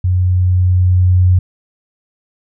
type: tone with level ramp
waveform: sine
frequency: 91 Hz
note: F#2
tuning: 28 cents flat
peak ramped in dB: -10 to -6 dBFS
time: 0.04-1.39 s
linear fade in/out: 5 ms
effects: none